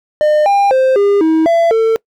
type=tone with pitch steps; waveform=triangle; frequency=605 / 801 / 523 / 403.7 / 319.6 / 672 / 448.5 Hz; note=D#5 / G5 / C5 / G#4 / D#4 / E5 / A4; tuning=-49 / +37 / -1 / -49 / +47 / +33 / +33 cents; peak=-6 dBFS; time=0.21-1.96 s; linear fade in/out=0 ms; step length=250 ms; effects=noise-tail reverb RT60 0.1 s tail -24 dB re dry